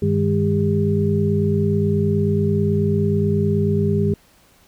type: tone cluster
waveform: sine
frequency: 98.9 / 156.7 / 206 / 401.4 Hz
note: G2 / D#3 / G#3 / G4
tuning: +16 / +13 / -14 / +41 cents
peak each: -21 dBFS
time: 0.02-4.14 s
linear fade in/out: 5 ms
effects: pink hiss -54 dBFS RMS until 4.67 s